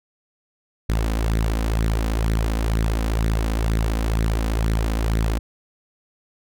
sawtooth tone with flanger, 55 Hz, A1, in tune, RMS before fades -21 dBFS, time 0.89-5.39 s, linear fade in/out 5 ms, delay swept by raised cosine 0.49 to 3.99 ms, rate 2.1 Hz, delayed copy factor +0.55, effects none

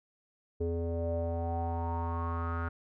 square tone with low-pass filter sweep, 84 Hz, E2, 33 cents sharp, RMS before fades -33 dBFS, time 0.6-2.69 s, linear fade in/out 10 ms, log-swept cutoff 440 to 1400 Hz, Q 7.1, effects none

